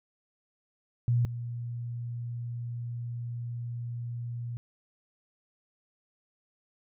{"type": "tone pair in turn", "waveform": "sine", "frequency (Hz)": [120, 119.17], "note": ["B2", "A#2"], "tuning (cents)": [-49, 39], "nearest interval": "unison", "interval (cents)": 12, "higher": "first", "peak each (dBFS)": [-22, -33], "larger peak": "first", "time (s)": [[1.08, 1.25], [1.25, 4.57]], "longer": "second", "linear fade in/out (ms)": 0, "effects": []}